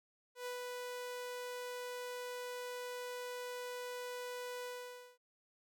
sawtooth tone with ADSR envelope, 493.9 Hz, B4, in tune, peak -36 dBFS, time 0.35-5.18 s, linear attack 110 ms, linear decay 120 ms, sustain -2 dB, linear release 530 ms, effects none

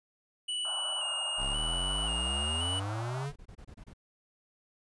square tone with vibrato, 2900 Hz, F#7, 35 cents flat, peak -32 dBFS, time 0.48-2.8 s, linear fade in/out 10 ms, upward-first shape square, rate 0.94 Hz, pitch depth 33 cents each way
pink band-pass noise, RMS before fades -43 dBFS, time 0.65-3.26 s, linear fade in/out 0 ms, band 590 to 1500 Hz, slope 96 dB/octave
square exponential sweep, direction up, 31.83 to 147.1 Hz, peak -34 dBFS, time 1.37-3.33 s, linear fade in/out 50 ms
brown noise bursts, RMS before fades -48 dBFS, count 7, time 3.29-3.936 s, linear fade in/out 10 ms, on 70 ms, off 26 ms
effects resampled to 24000 Hz

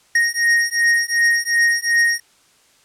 square beating tone pair, 1864.7 / 1867.4 Hz, A#6 / A#6, 0 / +3 cents, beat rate 2.7 Hz, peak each -18 dBFS, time 0.15-2.2 s, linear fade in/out 5 ms, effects white hiss -55 dBFS RMS until 2.84 s + low-pass 9000 Hz 12 dB/octave

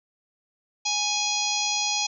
harmonic tone, 830.6 Hz, G#5, in tune, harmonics 1 / 3 / 4 / 5 / 6 / 7 / 8, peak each -31 / -31 / -31 / -31 / -31 / -31 / -31 dBFS, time 0.85-2.07 s, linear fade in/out 10 ms, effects none

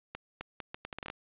accelerating click train, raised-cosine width 0.3 ms, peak -22 dBFS, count 11, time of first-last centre 0.15-1.101 s, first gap 260 ms, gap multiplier 0.74, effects resampled to 8000 Hz + 10-bit

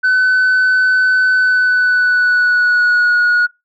sine tone with pitch glide, 1510 to 1451.8 Hz, F#6 to F#6, +35 to -33 cents, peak -7 dBFS, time 0.03-3.47 s, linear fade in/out 20 ms, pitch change -68 cents, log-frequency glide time 1.34-3.16 s, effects noise-tail reverb RT60 0.2 s tail -23 dB re dry + tanh soft clip ceiling -8 dBFS

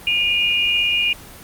sine tone pair together, 2443 / 2842 Hz, D#7 / F7, -32 / +30 cents, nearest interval minor third, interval 262 cents, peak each -18 dBFS, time 0.07-1.13 s, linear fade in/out 2 ms, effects pink hiss -39 dBFS RMS until 1.43 s + Opus 24 kbps

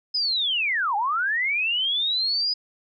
sine linear two-way sweep, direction down then up, 5100 to 784 to 5000 Hz, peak -21 dBFS, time 0.14-2.54 s, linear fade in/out 10 ms, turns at 0.96 s, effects none

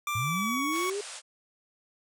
25% pulse tone with pitch glide, 1180 to 1115.1 Hz, D6 to C#6, +8 to +10 cents, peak -25 dBFS, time 0.07-0.9 s, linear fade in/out 2 ms, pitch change -98 cents, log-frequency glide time 0.18-0.67 s
sine linear sweep, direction up, 103.4 to 420 Hz, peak -30 dBFS, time 0.15-1.01 s, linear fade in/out 5 ms
white band-pass noise, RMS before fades -42 dBFS, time 0.71-1.22 s, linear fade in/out 50 ms, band 500 to 9800 Hz, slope 96 dB/octave
effects none

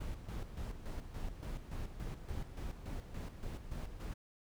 brown noise with tremolo, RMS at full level -41 dBFS, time 0-4.14 s, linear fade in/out 10 ms, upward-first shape square, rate 3.5 Hz, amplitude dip 60%, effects none

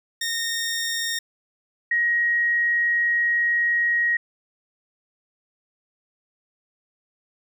15% pulse / sine tone pair in turn, 1842 / 1889.4 Hz, A#6 / A#6, -21 / +23 cents, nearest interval unison, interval 44 cents, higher second, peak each -18 dBFS, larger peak neither, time 0.21-1.19 / 1.91-4.17 s, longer second, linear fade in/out 5 ms, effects none

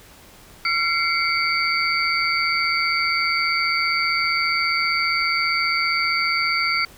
sine tone cluster, 1364 / 2104 / 2259 / 4585 Hz, F6 / C7 / C#7 / D8, -41 / +9 / +32 / -42 cents, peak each -24 dBFS, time 0.65-6.85 s, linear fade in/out 2 ms, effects pink hiss -47 dBFS RMS until 6.97 s

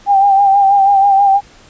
sine tone with vibrato, 792 Hz, G5, 18 cents sharp, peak -6 dBFS, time 0.06-1.41 s, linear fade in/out 50 ms, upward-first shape sine, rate 6.2 Hz, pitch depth 41 cents each way, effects pink hiss -43 dBFS RMS until 1.69 s + resampled to 16000 Hz

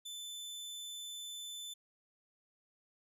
sawtooth tone, 3520 Hz, A7, in tune, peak -40 dBFS, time 0.05-1.74 s, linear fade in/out 10 ms, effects resampled to 32000 Hz

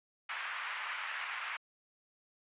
pink band-pass noise, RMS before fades -40 dBFS, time 0.29-1.57 s, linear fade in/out 5 ms, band 1100 to 2700 Hz, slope 24 dB/octave, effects resampled to 8000 Hz

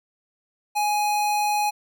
square tone, 834 Hz, G#5, 7 cents sharp, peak -21 dBFS, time 0.75-1.71 s, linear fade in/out 20 ms, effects none

